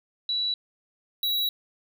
sine / square tone pair in turn, 3932 / 3896 Hz, B7 / B7, -8 / -24 cents, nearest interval unison, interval 16 cents, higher first, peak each -24 dBFS, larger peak neither, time 0.29-0.54 / 1.23-1.49 s, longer second, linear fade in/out 2 ms, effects none

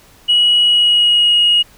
sine tone with pitch glide, 2915 to 2880 Hz, F#7 to F#7, -26 to -47 cents, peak -7 dBFS, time 0.28-1.63 s, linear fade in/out 20 ms, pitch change -21 cents, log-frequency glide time 0.63-1.41 s, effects tanh soft clip ceiling -5 dBFS + pink hiss -46 dBFS RMS until 1.77 s

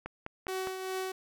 click train, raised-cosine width 0.5 ms, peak -23 dBFS, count 4, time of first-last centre 0.06-0.672 s, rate 4.9 Hz
sawtooth tone with tremolo, 376.4 Hz, F#4, 30 cents sharp, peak -28 dBFS, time 0.48-1.12 s, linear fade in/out 5 ms, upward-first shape triangle, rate 2.5 Hz, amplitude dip 50%
effects none

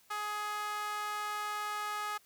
sawtooth tone with high-pass filter, 418.9 Hz, G#4, 15 cents sharp, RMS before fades -37 dBFS, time 0.1-2.18 s, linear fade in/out 10 ms, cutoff 1100 Hz, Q 3.9, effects white hiss -65 dBFS RMS until 2.25 s

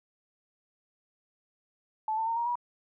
sine tone with pitch steps, 870 / 892.9 / 916.4 / 940.6 / 965.3 Hz, A5 / A5 / A#5 / A#5 / B5, -20 / +25 / -30 / +15 / -40 cents, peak -27 dBFS, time 2.08-2.555 s, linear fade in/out 2 ms, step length 95 ms, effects none

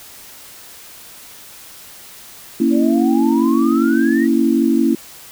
sine chord, A# diminished, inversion none, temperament equal with one note detuned, 232.1 / 277.2 / 329.6 Hz, A#3 / C#4 / E4, -7 / 0 / 0 cents, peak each -16 dBFS, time 2.6-4.95 s, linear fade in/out 5 ms
sine exponential sweep, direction up, 561 to 1949 Hz, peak -24 dBFS, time 2.7-4.28 s, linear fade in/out 50 ms
effects white hiss -39 dBFS RMS until 5.31 s

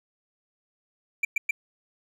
triangle tone bursts, 2349 Hz, D7, in tune, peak -19 dBFS, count 3, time 1.23-1.51 s, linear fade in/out 5 ms, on 20 ms, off 110 ms, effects none

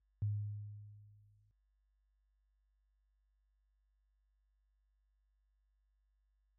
sine tone with exponential decay, 103.83 Hz, G#2, in tune, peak -31 dBFS, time 0.22-1.51 s, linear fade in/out 0 ms, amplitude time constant 280 ms, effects added 50 Hz sine -70 dBFS peak until 6.58 s + high-pass 60 Hz 12 dB/octave

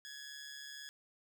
15% pulse tone with amplitude modulation, 1682 Hz, G#6, 22 cents sharp, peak -38 dBFS, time 0.05-0.89 s, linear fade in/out 0 ms, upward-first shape sine, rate 142 Hz, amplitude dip 50%, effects none

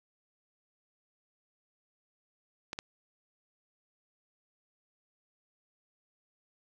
clicks, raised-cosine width 0.2 ms, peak -19 dBFS, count 2, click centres 2.731 / 2.789 s, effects none

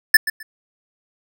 square tone with echo, 1753 Hz, A6, 7 cents flat, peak -6 dBFS, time 0.14-0.17 s, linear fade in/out 5 ms, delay 130 ms, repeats 2, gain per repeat -14 dB, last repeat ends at 0.43 s, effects none

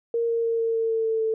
sine tone with pitch steps, 465 / 461.8 / 458.6 / 455.4 / 452.3 / 449.2 / 446.1 / 443 Hz, A#4 / A#4 / A#4 / A#4 / A4 / A4 / A4 / A4, -4 / -16 / -28 / -40 / +48 / +36 / +24 / +12 cents, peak -21 dBFS, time 0.14-1.34 s, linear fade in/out 2 ms, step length 150 ms, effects none

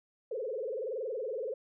sine tone with frequency modulation, 479.9 Hz, B4, 50 cents flat, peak -33 dBFS, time 0.31-1.54 s, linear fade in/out 5 ms, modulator 21.3 Hz, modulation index 2.9, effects none

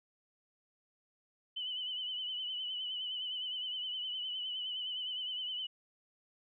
sine tone with vibrato, 3003 Hz, F#7, 25 cents sharp, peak -36 dBFS, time 1.56-5.67 s, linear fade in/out 10 ms, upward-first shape triangle, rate 9.7 Hz, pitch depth 60 cents each way, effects none

